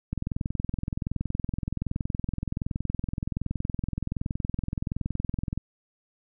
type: click train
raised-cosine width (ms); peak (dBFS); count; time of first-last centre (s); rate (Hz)
5; -16; 117; 0.13-5.576; 21.3
effects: none